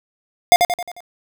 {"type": "tone with echo", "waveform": "square", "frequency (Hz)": 707, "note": "F5", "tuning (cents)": 21, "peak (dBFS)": -6, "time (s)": [0.52, 0.56], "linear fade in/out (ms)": 0, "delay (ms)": 89, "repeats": 5, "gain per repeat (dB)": -6, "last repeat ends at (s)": 1.005, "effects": []}